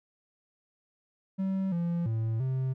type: tone with pitch steps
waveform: triangle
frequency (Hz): 191.6 / 171.1 / 112.1 / 131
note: G3 / F3 / A2 / C3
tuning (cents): -39 / -35 / +33 / +2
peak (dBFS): -25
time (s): 1.38-2.74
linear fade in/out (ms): 20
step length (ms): 340
effects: none